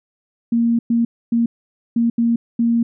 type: tone bursts at uneven times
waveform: sine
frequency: 233.1 Hz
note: A#3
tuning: in tune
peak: -13 dBFS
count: 6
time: 0.52-0.79 / 0.9-1.05 / 1.32-1.46 / 1.96-2.1 / 2.18-2.36 / 2.59-2.83 s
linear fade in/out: 5 ms
effects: none